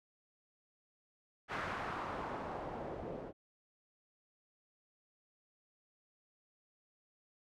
white noise with low-pass filter sweep, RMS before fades -42 dBFS, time 1.48-3.33 s, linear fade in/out 50 ms, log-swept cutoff 1600 to 470 Hz, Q 1.5, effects none

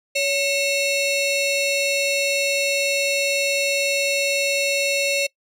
sawtooth ring-modulated tone, 1622 Hz, G#6, 41 cents flat, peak -12 dBFS, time 0.15-5.27 s, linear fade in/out 10 ms, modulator 1060 Hz, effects noise-tail reverb RT60 0.1 s tail -23 dB re dry + low-pass 10000 Hz 12 dB/octave

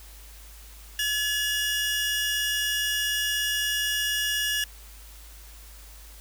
sawtooth tone pair together, 1703 / 2864 Hz, G#6 / F7, +43 / +43 cents, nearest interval major sixth, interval 900 cents, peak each -24 dBFS, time 0.99-4.64 s, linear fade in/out 2 ms, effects added 52 Hz sine -45 dBFS peak until 6.2 s + white hiss -50 dBFS RMS until 6.2 s

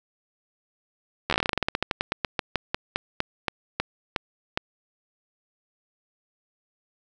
slowing click train, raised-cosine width 0.3 ms, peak -7 dBFS, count 29, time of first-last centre 1.3-4.575 s, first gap 12 ms, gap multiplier 1.14, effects none

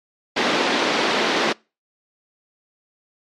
pink band-pass noise, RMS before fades -20 dBFS, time 0.36-1.53 s, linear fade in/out 10 ms, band 240 to 4700 Hz, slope 24 dB/octave, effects noise-tail reverb RT60 0.3 s tail -26 dB re dry + MP3 64 kbps

